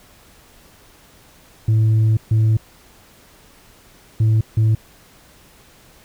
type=tone bursts at uneven times; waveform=sine; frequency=110 Hz; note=A2; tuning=in tune; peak=-9 dBFS; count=4; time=1.68-2.17 / 2.31-2.57 / 4.2-4.41 / 4.57-4.75 s; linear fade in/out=5 ms; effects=tanh soft clip ceiling -11 dBFS + pink hiss -49 dBFS RMS until 6.04 s